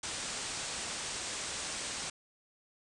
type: low-pass noise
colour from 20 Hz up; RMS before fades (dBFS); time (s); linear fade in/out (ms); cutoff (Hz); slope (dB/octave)
white; -39; 0.03-2.1; 5; 9100; 96
effects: none